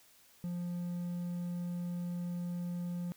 triangle tone, 175.3 Hz, F3, 7 cents sharp, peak -33 dBFS, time 0.44-3.12 s, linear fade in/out 0 ms, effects white hiss -63 dBFS RMS until 3.16 s

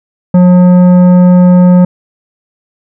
sine tone with tanh clipping, 179.8 Hz, F#3, 49 cents flat, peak -3 dBFS, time 0.34-1.85 s, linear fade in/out 5 ms, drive 11 dB, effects none

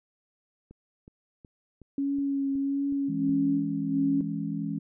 click train, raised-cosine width 3 ms, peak -35 dBFS, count 8, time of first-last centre 0.71-3.293 s, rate 2.71 Hz
sine tone with vibrato, 277.2 Hz, C#4, in tune, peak -25 dBFS, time 1.98-4.21 s, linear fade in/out 2 ms, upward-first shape triangle, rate 1.4 Hz, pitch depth 22 cents each way
sine chord, C# minor, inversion first, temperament equal, 164.81 / 207.7 / 277.2 Hz, E3 / G#3 / C#4, 0 / 0 / 0 cents, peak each -33 dBFS, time 3.08-4.79 s, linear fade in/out 10 ms
effects none

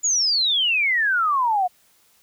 sine exponential sweep, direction down, 7040 to 704 Hz, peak -17 dBFS, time 0.03-1.68 s, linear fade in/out 20 ms, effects white hiss -59 dBFS RMS until 2.22 s

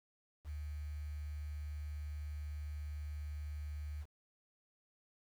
sine tone with quantisation, 74.4 Hz, D2, 23 cents sharp, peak -40 dBFS, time 0.44-4.06 s, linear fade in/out 50 ms, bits 10, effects none

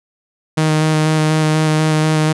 sawtooth tone with vibrato, 155.7 Hz, D#3, 2 cents sharp, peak -8 dBFS, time 0.57-2.33 s, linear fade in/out 10 ms, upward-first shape square, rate 4.1 Hz, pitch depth 11 cents each way, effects resampled to 24000 Hz

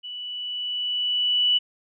sine tone with level ramp, 2960 Hz, F#7, in tune, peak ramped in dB -33 to -16 dBFS, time 0.03-1.59 s, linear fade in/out 20 ms, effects none

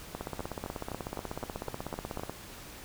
two click trains, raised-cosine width 1 ms, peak -21 / -22 dBFS, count 35 / 9, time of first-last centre 0.21-2.296 / 0.15-2.196 s, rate 16.3 / 3.91 Hz, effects pink hiss -47 dBFS RMS until 2.84 s

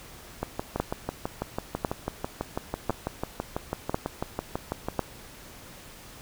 two click trains, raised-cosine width 1 ms, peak -10 / -14 dBFS, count 5 / 28, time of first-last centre 0.8-4.993 / 0.43-4.885 s, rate 0.954 / 6.06 Hz, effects pink hiss -47 dBFS RMS until 6.21 s

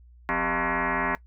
sine tone with frequency modulation, 392 Hz, G4, in tune, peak -23 dBFS, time 0.29-1.15 s, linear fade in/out 0 ms, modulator 217 Hz, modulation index 7.8, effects noise-tail reverb RT60 0.1 s tail -19 dB re dry + added 60 Hz sine -49 dBFS peak until 1.26 s

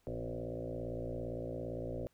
sine tone with frequency modulation, 317.3 Hz, D#4, 34 cents sharp, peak -37 dBFS, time 0.07-2.07 s, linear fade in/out 0 ms, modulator 57.6 Hz, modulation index 4.9, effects pink hiss -74 dBFS RMS until 2.13 s

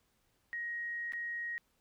sine tone with dropouts, 1884 Hz, A#6, 18 cents sharp, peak -36 dBFS, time 0.53-1.58 s, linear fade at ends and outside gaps 0 ms, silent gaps 1.122-1.134 s, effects pink hiss -75 dBFS RMS until 1.8 s

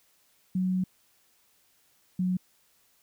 sine tone pair in turn, 185 / 182.98 Hz, F#3 / F#3, 0 / -19 cents, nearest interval unison, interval 19 cents, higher first, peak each -24 dBFS, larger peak neither, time 0.55-0.84 / 2.19-2.37 s, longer first, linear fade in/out 5 ms, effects white hiss -66 dBFS RMS until 3.02 s

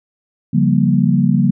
sine chord, G half-diminished seventh, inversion second, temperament just, 141.12 / 176.4 / 196 / 235.2 Hz, Db3 / F3 / G3 / Bb3, +31 / +18 / 0 / +16 cents, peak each -16 dBFS, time 0.53-1.51 s, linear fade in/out 10 ms, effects none

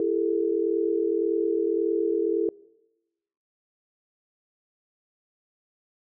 sine tone cluster, 336.6 / 405.4 / 447.2 Hz, E4 / G#4 / A4, +36 / -42 / +28 cents, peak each -26 dBFS, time 0-2.49 s, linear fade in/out 2 ms, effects noise-tail reverb RT60 1.0 s tail -24 dB re dry

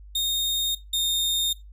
40% pulse tone pair in turn, 3690 / 3665 Hz, A#7 / A#7, -18 / -30 cents, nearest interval unison, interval 12 cents, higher first, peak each -21 dBFS, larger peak neither, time 0.15-0.75 / 0.93-1.53 s, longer neither, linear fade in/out 5 ms, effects noise-tail reverb RT60 0.2 s tail -17 dB re dry + added 50 Hz sine -42 dBFS peak until 1.72 s

